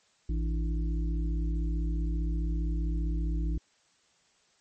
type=harmonic tone with a mistuned harmonic; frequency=55 Hz; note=A1; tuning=in tune; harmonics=1 / 3 / 5 / 6; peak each=-27 / -37 / -41 / -43 dBFS; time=0.29-3.58 s; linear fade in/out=5 ms; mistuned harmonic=5; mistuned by=+120 cents; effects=white hiss -67 dBFS RMS until 4.6 s + MP3 32 kbps